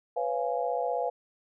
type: chord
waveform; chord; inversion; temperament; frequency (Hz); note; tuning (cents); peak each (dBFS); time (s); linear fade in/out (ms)
sine; C# dominant seventh; third; just; 498.9 / 554.4 / 693 / 831.5; B4 / C#5 / E#5 / G#5; +17 / 0 / -14 / +2; -31 / -35 / -31 / -34; 0.16-1.1; 10
effects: none